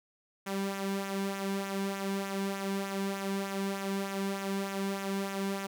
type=tone with flanger; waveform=sawtooth; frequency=196 Hz; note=G3; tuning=in tune; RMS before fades=-34 dBFS; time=0.46-5.67 s; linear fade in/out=10 ms; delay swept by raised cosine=0.21 to 1.61 ms; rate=3.3 Hz; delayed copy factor=-0.55; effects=none